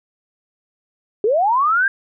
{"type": "linear sweep", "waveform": "sine", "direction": "up", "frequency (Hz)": [392, 1624], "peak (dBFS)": -13, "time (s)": [1.24, 1.88], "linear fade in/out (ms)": 2, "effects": []}